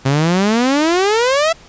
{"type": "exponential sweep", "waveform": "sawtooth", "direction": "up", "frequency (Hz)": [130.81, 674], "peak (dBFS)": -8, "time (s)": [0.05, 1.53], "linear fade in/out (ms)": 10, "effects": ["pink hiss -43 dBFS RMS until 1.68 s", "resampled to 16000 Hz"]}